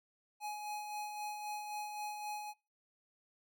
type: tone with tremolo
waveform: square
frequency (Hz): 839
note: G#5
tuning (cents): +17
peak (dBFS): -39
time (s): 0.4-2.54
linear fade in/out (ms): 50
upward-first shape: sine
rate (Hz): 3.8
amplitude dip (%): 40
effects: noise-tail reverb RT60 0.3 s tail -23 dB re dry